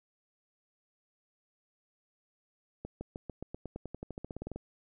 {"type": "accelerating click train", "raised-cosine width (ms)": 2, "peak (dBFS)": -26, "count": 20, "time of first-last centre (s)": [2.85, 4.56], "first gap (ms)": 160, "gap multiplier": 0.93, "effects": []}